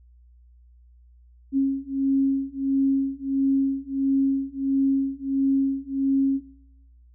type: beating tone pair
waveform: sine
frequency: 271 / 272.5 Hz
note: C#4 / C#4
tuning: -39 / -29 cents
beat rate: 1.5 Hz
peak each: -23 dBFS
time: 1.52-6.41 s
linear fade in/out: 50 ms
effects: noise-tail reverb RT60 0.9 s tail -21 dB re dry + added 60 Hz sine -50 dBFS peak until 7.14 s